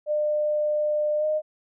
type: tone with pitch glide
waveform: sine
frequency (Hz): 601 to 614.3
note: D5 to D#5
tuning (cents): +40 to -22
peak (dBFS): -21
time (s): 0.06-1.42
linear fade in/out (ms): 50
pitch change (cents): +38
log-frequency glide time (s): 1.18-1.25
effects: none